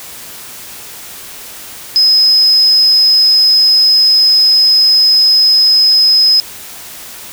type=tone; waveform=sine; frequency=5080 Hz; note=D#8; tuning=35 cents sharp; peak=-5 dBFS; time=1.96-6.4 s; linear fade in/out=0 ms; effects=white hiss -30 dBFS RMS until 7.32 s